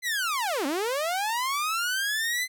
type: linear two-way sweep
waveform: sawtooth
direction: down then up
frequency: 2055 to 259.2 to 2055 Hz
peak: -22 dBFS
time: 0.02-2.48 s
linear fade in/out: 50 ms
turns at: 0.66 s
effects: none

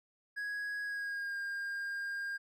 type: tone with pitch glide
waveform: triangle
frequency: 1661.2 to 1609.3 Hz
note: G#6 to G6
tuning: 0 to +45 cents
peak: -34 dBFS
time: 0.36-2.38 s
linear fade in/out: 20 ms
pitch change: -55 cents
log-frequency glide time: 0.83-1.37 s
effects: none

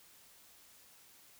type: silence
effects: white hiss -61 dBFS RMS until 1.39 s

